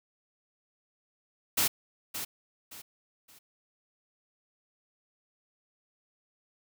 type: noise with echo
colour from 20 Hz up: white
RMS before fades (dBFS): -26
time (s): 1.57-1.68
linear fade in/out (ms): 10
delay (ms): 570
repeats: 3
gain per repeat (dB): -10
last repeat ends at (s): 3.39
effects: none